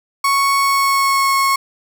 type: tone with pitch glide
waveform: 35% pulse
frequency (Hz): 1108 to 1093.4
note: C#6 to C#6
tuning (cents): -1 to -24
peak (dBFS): -11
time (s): 0.24-1.56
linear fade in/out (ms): 5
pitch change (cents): -23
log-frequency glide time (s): 0.57-1.34
effects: 8-bit